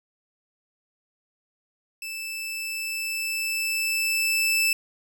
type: tone with level ramp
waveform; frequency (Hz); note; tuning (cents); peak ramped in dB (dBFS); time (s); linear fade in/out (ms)
sawtooth; 2637; E7; 0; -29 to -16; 2.02-4.73; 2
effects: none